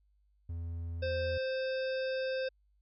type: tone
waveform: triangle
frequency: 84.1 Hz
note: E2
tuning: 35 cents sharp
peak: -34 dBFS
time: 0.49-1.38 s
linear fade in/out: 5 ms
type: harmonic tone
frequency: 523.3 Hz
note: C5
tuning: in tune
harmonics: 1 / 3 / 5 / 7 / 9 / 10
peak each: -32 / -42 / -46 / -49 / -51 / -52 dBFS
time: 1.02-2.49 s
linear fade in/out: 10 ms
effects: added 50 Hz sine -67 dBFS peak until 2.81 s